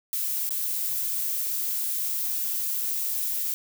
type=noise with dropouts; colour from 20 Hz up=violet; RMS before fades=-28 dBFS; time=0.13-3.54 s; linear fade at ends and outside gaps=0 ms; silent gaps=0.491-0.507 s; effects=none